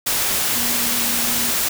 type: tone in noise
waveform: sine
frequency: 237.8 Hz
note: A#3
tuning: 35 cents sharp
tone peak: -30 dBFS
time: 0.55-1.51 s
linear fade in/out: 10 ms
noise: white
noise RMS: -20 dBFS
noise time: 0.06-1.69 s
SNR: -13 dB
effects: none